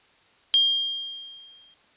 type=tone with exponential decay; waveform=sine; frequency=3211 Hz; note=G7; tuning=41 cents sharp; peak=-14 dBFS; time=0.54-1.74 s; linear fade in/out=0 ms; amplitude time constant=260 ms; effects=white hiss -59 dBFS RMS until 1.96 s + resampled to 8000 Hz